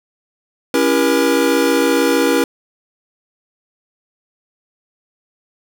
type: chord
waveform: square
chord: C# diminished seventh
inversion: none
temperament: just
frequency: 277.2 / 332.6 / 399.1 / 479 Hz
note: C#4 / E4 / G4 / Bb4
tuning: 0 / +16 / +31 / +47 cents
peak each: -18 / -19 / -22 / -17 dBFS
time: 0.74-2.44 s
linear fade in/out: 2 ms
effects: none